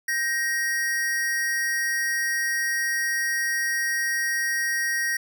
square tone pair together, 1570 / 1878.4 Hz, G6 / A#6, +2 / +13 cents, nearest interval minor third, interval 311 cents, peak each -33 / -24 dBFS, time 0.08-5.17 s, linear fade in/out 5 ms, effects none

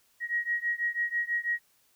sine beating tone pair, 1892 / 1898.1 Hz, A#6 / A#6, +25 / +31 cents, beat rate 6.1 Hz, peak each -30 / -31 dBFS, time 0.2-1.6 s, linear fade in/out 50 ms, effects white hiss -67 dBFS RMS until 1.95 s

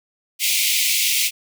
pink high-pass noise, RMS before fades -19 dBFS, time 0.39-1.31 s, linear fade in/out 50 ms, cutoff 2100 Hz, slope 96 dB/octave, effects none

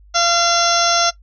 harmonic tone, 686 Hz, F5, 31 cents flat, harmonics 1 / 2 / 3 / 4 / 5 / 6 / 7 / 8 / 9, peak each -19 / -17 / -27 / -27 / -24 / -26 / -28 / -22 / -21 dBFS, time 0.14-1.11 s, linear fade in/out 20 ms, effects noise-tail reverb RT60 0.1 s tail -18 dB re dry + added 50 Hz sine -43 dBFS peak until 1.22 s

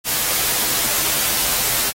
white noise with comb filter, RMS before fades -19 dBFS, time 0.04-1.93 s, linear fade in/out 50 ms, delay 11 ms, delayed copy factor -0.75, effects AAC 48 kbps

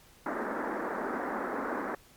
pink band-pass noise, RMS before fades -34 dBFS, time 0.26-1.95 s, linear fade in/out 2 ms, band 220 to 1800 Hz, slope 48 dB/octave, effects pink hiss -58 dBFS RMS until 2.16 s + MP3 96 kbps

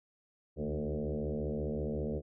sine tone with frequency modulation, 146.83 Hz, D3, in tune, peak -32 dBFS, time 0.56-2.22 s, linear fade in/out 50 ms, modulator 74.8 Hz, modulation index 5.4, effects none

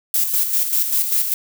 violet noise with tremolo, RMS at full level -17 dBFS, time 0.14-1.34 s, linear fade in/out 2 ms, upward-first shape square, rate 5.1 Hz, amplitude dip 50%, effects none

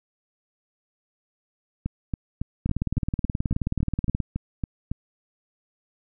two click trains, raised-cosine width 5 ms, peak -14 / -12 dBFS, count 12 / 30, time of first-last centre 1.86-4.916 / 2.66-4.203 s, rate 3.6 / 18.8 Hz, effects none

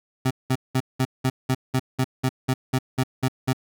25% pulse tone bursts, 130 Hz, C3, 11 cents flat, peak -15 dBFS, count 14, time 0.25-3.532 s, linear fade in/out 10 ms, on 58 ms, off 190 ms, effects none

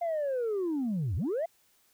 sine linear two-way sweep, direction down then up, 700 to 75.2 to 700 Hz, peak -26 dBFS, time 0.01-1.46 s, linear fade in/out 10 ms, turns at 1.16 s, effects tanh soft clip ceiling -26 dBFS + white hiss -67 dBFS RMS until 1.93 s

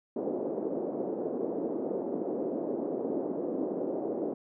pink band-pass noise, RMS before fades -33 dBFS, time 0.16-4.34 s, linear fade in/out 5 ms, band 270 to 540 Hz, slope 24 dB/octave, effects none

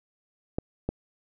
clicks, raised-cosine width 2 ms, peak -14 dBFS, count 2, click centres 0.585 / 0.89 s, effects none

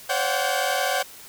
sawtooth tone cluster, 523 / 570 / 717 / 753 / 1577 Hz, C5 / C#5 / F5 / F#5 / G6, -1 / +48 / +45 / +30 / +10 cents, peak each -26 / -24 / -27 / -22 / -26 dBFS, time 0.09-1.03 s, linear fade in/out 10 ms, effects white hiss -44 dBFS RMS until 1.28 s

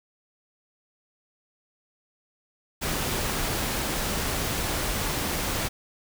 pink noise, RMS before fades -28 dBFS, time 2.81-5.69 s, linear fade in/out 20 ms, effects none

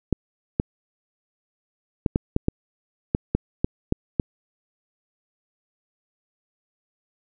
clicks, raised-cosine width 3 ms, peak -6 dBFS, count 11, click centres 0.127 / 0.599 / 2.062 / 2.159 / 2.364 / 2.484 / 3.149 / 3.35 / 3.645 / 3.924 / 4.198 s, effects none

